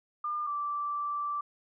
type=tone pair in turn; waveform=sine; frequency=1203 / 1168.1 Hz; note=D6 / D6; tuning=+41 / -10 cents; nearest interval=minor second; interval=51 cents; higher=first; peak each=-30 / -30 dBFS; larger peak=neither; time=0.24-0.47 / 0.47-1.41 s; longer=second; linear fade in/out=5 ms; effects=none